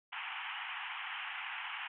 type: band-pass noise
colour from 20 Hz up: white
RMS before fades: -42 dBFS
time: 0.12-1.88 s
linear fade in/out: 10 ms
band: 770 to 3100 Hz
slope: 96 dB/octave
effects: none